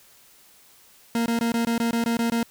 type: tone bursts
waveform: 40% pulse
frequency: 232.1 Hz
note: A#3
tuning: 7 cents flat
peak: -20 dBFS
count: 10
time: 1.15-2.43 s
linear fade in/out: 2 ms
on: 110 ms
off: 20 ms
effects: white hiss -54 dBFS RMS until 2.5 s